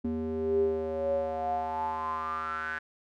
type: tone with band-pass filter sweep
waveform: square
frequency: 79.4 Hz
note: D#2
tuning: 36 cents sharp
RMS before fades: -31 dBFS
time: 0.04-2.79 s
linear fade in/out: 10 ms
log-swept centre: 280 to 1600 Hz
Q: 9.7
effects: none